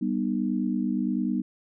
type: chord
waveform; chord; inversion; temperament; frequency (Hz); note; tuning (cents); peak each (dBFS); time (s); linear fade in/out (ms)
sine; G augmented; none; just; 196 / 245 / 306.2; G3 / B3 / D#4; 0 / -14 / -28; -28 / -27 / -30; 0.01-1.42; 10
effects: none